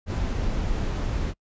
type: noise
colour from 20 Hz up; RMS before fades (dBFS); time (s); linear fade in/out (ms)
brown; -26; 0.06-1.34; 50
effects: noise-tail reverb RT60 0.1 s tail -26 dB re dry + resampled to 16000 Hz